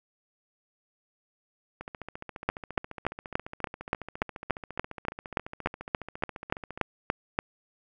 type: two click trains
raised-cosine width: 0.5 ms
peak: -23 / -9 dBFS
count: 73 / 18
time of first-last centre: 1.81-6.776 / 2.49-7.389 s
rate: 14.5 / 3.47 Hz
effects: none